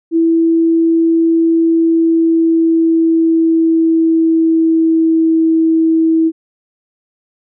sine tone with pitch glide, 329.6 to 323.9 Hz, E4 to E4, 0 to -30 cents, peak -8 dBFS, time 0.11-6.32 s, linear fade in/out 50 ms, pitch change -30 cents, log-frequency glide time 1.63-5.43 s, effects none

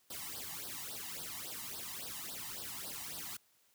white noise with flanger, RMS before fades -44 dBFS, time 0.1-3.37 s, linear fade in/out 5 ms, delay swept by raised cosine 0.21 to 1.06 ms, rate 3.6 Hz, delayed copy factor +0.95, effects white hiss -71 dBFS RMS until 3.74 s + high-pass 60 Hz 12 dB/octave

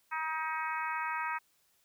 harmonic tone, 316.4 Hz, D#4, 29 cents sharp, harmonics 3 / 4 / 5 / 6 / 7 / 8, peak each -36 / -38 / -40 / -42 / -43 / -44 dBFS, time 0.11-1.39 s, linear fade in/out 20 ms, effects white hiss -71 dBFS RMS until 1.84 s

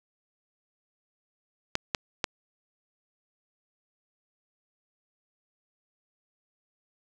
clicks, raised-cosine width 0.2 ms, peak -8 dBFS, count 3, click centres 1.754 / 1.948 / 2.242 s, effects none

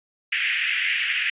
white band-pass noise, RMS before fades -24 dBFS, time 0.32-1.3 s, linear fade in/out 5 ms, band 1700 to 2900 Hz, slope 48 dB/octave, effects resampled to 8000 Hz

